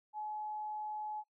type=tone; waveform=sine; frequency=850 Hz; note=G#5; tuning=40 cents sharp; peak=-38 dBFS; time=0.13-1.24 s; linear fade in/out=50 ms; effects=noise-tail reverb RT60 0.1 s tail -21 dB re dry